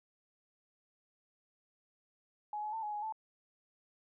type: tone with pitch steps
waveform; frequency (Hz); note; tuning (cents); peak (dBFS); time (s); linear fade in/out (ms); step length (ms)
sine; 840 / 849 / 893 / 841 / 834 / 876; G#5 / G#5 / A5 / G#5 / G#5 / A5; +19 / +38 / +25 / +22 / +7 / -8; -36; 2.53-3.124; 2; 99
effects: none